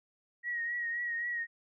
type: tone with vibrato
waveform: sine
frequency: 1894 Hz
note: A#6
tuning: 27 cents sharp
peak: -32 dBFS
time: 0.43-1.47 s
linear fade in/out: 50 ms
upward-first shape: triangle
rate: 3.8 Hz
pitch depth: 45 cents each way
effects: none